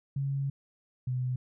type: tone pair in turn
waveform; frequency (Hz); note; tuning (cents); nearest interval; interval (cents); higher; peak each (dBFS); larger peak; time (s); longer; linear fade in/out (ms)
sine; 138.1 / 126.61; C#3 / B2; -6 / +43; major second; 151; first; -28; neither; 0.16-0.5 / 1.07-1.36; first; 5
effects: none